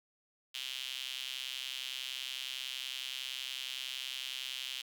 sawtooth tone with high-pass filter, 130.81 Hz, C3, in tune, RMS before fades -41 dBFS, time 0.54-4.82 s, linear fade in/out 10 ms, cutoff 3100 Hz, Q 4.4, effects none

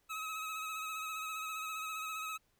25% pulse tone with vibrato, 1280 Hz, D#6, 49 cents sharp, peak -35 dBFS, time 0.09-2.38 s, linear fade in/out 20 ms, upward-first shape sine, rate 15 Hz, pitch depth 29 cents each way, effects pink hiss -75 dBFS RMS until 2.59 s

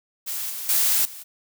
blue noise with level steps, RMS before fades -29 / -32 / -20 / -39 dBFS, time 0.26-1.24 s, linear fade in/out 20 ms, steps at 0.5 / 0.69 / 1.05 s, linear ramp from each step 2 ms, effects none

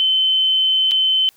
sine tone with dropouts, 3065 Hz, G7, 40 cents flat, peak -13 dBFS, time 0-1.29 s, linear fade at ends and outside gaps 0 ms, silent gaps 0.911-0.917 s, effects white hiss -55 dBFS RMS until 1.36 s

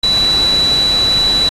sine tone in noise, 3951 Hz, B7, in tune, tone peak -10 dBFS, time 0.03-1.49 s, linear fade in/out 5 ms, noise pink, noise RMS -23 dBFS, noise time 0.03-1.49 s, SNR +10 dB, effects low-pass 9000 Hz 12 dB/octave + AAC 48 kbps

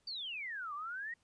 sine exponential two-way sweep, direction down then up, 4699 to 1136 to 1923 Hz, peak -39 dBFS, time 0.07-1.14 s, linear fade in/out 5 ms, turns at 0.74 s, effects pink hiss -75 dBFS RMS until 1.23 s + resampled to 22050 Hz

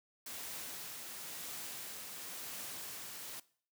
white noise with tremolo, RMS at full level -44 dBFS, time 0.26-3.4 s, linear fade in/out 5 ms, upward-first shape triangle, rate 0.96 Hz, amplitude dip 30%, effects noise-tail reverb RT60 0.5 s tail -20 dB re dry + high-pass 100 Hz 12 dB/octave

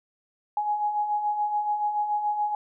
sine beating tone pair, 830 / 837 Hz, G#5 / G#5, -1 / +13 cents, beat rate 7 Hz, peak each -33 / -24 dBFS, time 0.57-2.55 s, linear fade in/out 2 ms, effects none

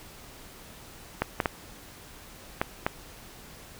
clicks, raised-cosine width 0.5 ms, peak -9 dBFS, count 5, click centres 1.22 / 1.402 / 1.458 / 2.615 / 2.865 s, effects pink hiss -48 dBFS RMS until 3.79 s

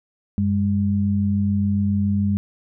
sine tone pair together, 95.1 / 202.2 Hz, F#2 / G#3, +48 / -46 cents, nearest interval octave + minor second, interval 1306 cents, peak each -21 / -19 dBFS, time 0.38-2.37 s, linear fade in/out 0 ms, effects none

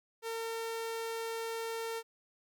sawtooth tone, 454.7 Hz, A#4, 43 cents flat, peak -32 dBFS, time 0.22-2.03 s, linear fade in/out 50 ms, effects none

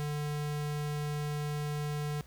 square tone, 148.1 Hz, D3, 15 cents sharp, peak -33 dBFS, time 0-2.21 s, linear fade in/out 0 ms, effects added 60 Hz sine -53 dBFS peak until 2.26 s + pink hiss -60 dBFS RMS until 2.26 s

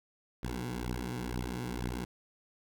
10% pulse beating tone pair, 60.3 / 62.4 Hz, B1 / B1, -41 / +19 cents, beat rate 2.1 Hz, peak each -29 / -30 dBFS, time 0.43-2.05 s, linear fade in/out 5 ms, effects none

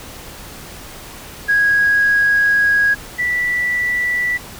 sine tone pair in turn, 1651 / 1963.4 Hz, G#6 / B6, -11 / -11 cents, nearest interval minor third, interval 300 cents, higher second, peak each -10 / -15 dBFS, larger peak first, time 1.48-2.95 / 3.18-4.38 s, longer first, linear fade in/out 20 ms, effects tanh soft clip ceiling -6 dBFS + pink hiss -35 dBFS RMS until 4.59 s

